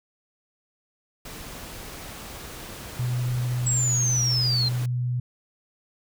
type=noise; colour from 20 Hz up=pink; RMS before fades=-39 dBFS; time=1.25-4.86 s; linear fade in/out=5 ms
type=tone; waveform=sine; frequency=123.47 Hz; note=B2; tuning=in tune; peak=-23 dBFS; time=2.99-5.2 s; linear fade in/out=5 ms
type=linear sweep; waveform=sine; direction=down; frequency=7780 to 4081 Hz; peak=-22 dBFS; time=3.66-4.69 s; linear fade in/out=10 ms
effects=none